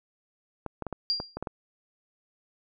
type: clicks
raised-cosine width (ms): 1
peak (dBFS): -19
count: 8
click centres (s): 0.663 / 0.823 / 0.867 / 0.927 / 1.201 / 1.37 / 1.426 / 1.472
type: tone with exponential decay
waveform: sine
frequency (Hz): 4771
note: D8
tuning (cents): +26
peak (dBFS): -21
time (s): 1.1-1.37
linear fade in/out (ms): 0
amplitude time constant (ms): 57
effects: none